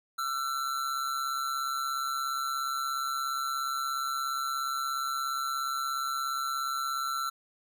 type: tone with amplitude modulation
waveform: square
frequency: 1345 Hz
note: E6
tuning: 34 cents sharp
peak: -28 dBFS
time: 0.18-7.3 s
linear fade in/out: 10 ms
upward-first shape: sine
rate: 137 Hz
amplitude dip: 55%
effects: none